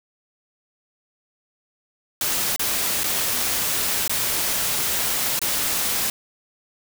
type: noise with dropouts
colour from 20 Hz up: white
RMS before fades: -23 dBFS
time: 2.21-6.1 s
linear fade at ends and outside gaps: 2 ms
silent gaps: 2.562-2.594 / 3.035-3.04 / 4.078-4.095 / 5.392-5.416 s
effects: none